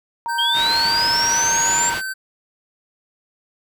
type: tone with vibrato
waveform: sine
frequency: 932.3 Hz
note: A#5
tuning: in tune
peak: -22 dBFS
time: 0.26-1.94 s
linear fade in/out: 0 ms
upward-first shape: sine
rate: 1.4 Hz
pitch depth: 12 cents each way
type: tone with pitch glide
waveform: square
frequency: 1555 to 1540.7 Hz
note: G6 to G6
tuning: -14 to -30 cents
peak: -25 dBFS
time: 0.28-2.14 s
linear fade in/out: 20 ms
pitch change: -16 cents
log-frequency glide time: 0.47-0.6 s
type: linear sweep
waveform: sine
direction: up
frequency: 3133 to 7459 Hz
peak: -17 dBFS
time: 0.38-1.9 s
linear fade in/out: 10 ms
type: low-pass noise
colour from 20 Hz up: white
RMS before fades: -28 dBFS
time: 0.53-2.02 s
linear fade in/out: 50 ms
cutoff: 3100 Hz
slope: 12 dB/octave
effects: none